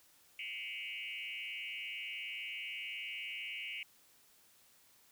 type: tone with frequency modulation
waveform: sine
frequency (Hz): 2541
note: D#7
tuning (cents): +36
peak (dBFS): -40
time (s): 0.39-3.83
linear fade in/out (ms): 2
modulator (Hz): 109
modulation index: 3.8
effects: white hiss -66 dBFS RMS until 5.11 s